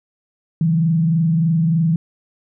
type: tone with frequency modulation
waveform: sine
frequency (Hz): 163.6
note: E3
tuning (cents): -13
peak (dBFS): -13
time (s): 0.61-1.96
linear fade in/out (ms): 2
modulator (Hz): 23.3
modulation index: 0.49
effects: none